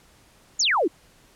sine exponential sweep, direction down, 7459 to 283 Hz, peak -18 dBFS, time 0.59-0.88 s, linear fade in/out 10 ms, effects pink hiss -56 dBFS RMS until 1.35 s + low-pass 12000 Hz 12 dB/octave

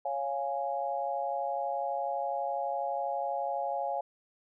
sine chord, Db major, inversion none, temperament equal, 554.4 / 698.5 / 830.6 Hz, Db5 / F5 / Ab5, 0 / 0 / 0 cents, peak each -35 / -34 / -34 dBFS, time 0.05-4.01 s, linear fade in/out 5 ms, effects none

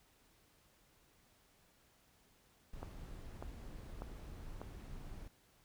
brown noise, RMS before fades -49 dBFS, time 2.73-5.28 s, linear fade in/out 5 ms
click train, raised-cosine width 1 ms, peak -30 dBFS, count 4, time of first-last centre 2.83-4.616 s, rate 1.68 Hz
effects pink hiss -70 dBFS RMS until 5.64 s

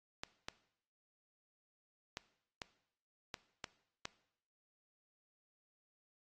clicks, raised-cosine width 0.2 ms, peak -23 dBFS, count 7, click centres 0.235 / 0.485 / 2.171 / 2.618 / 3.342 / 3.642 / 4.054 s, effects noise-tail reverb RT60 0.7 s tail -19 dB re dry + AAC 32 kbps

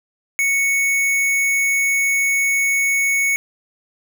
square tone, 2217 Hz, C#7, in tune, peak -16 dBFS, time 0.39-3.36 s, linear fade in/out 0 ms, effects none

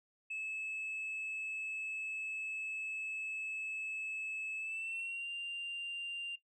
sine tone with pitch glide, 2600 to 2787 Hz, E7 to F7, -24 to -4 cents, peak -36 dBFS, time 0.3-6.36 s, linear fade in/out 10 ms, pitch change +120 cents, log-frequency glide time 4.57-5.29 s, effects noise-tail reverb RT60 0.1 s tail -18 dB re dry + tanh soft clip ceiling -36 dBFS

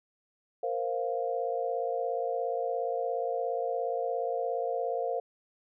sine chord, Bb suspended second, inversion none, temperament equal, 466.2 / 523.3 / 698.5 Hz, Bb4 / C5 / F5, 0 / 0 / 0 cents, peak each -33 dBFS, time 0.63-5.2 s, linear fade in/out 5 ms, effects none

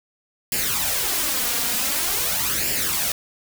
white noise with flanger, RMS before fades -23 dBFS, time 0.52-3.12 s, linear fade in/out 2 ms, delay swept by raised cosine 0.4 to 4.3 ms, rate 0.46 Hz, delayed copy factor +0.65, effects none

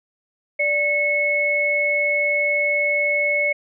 sine tone pair together, 587.3 / 2194 Hz, D5 / C#7, 0 / -18 cents, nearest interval octave + major seventh, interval 2282 cents, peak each -23 / -18 dBFS, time 0.59-3.53 s, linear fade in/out 10 ms, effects none

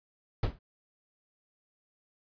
brown noise with exponential decay, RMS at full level -22 dBFS, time 0.43-0.59 s, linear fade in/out 5 ms, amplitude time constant 33 ms, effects resampled to 11025 Hz

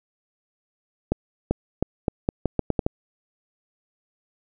accelerating click train, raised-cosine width 2 ms, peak -7 dBFS, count 10, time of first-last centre 1.12-2.865 s, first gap 390 ms, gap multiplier 0.81, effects none

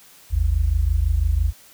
sine tone pair together, 52.71 / 78.7 Hz, G#1 / D#2, +26 / +20 cents, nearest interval perfect fifth, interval 694 cents, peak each -19 dBFS, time 0.3-1.53 s, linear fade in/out 50 ms, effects white hiss -49 dBFS RMS until 1.73 s

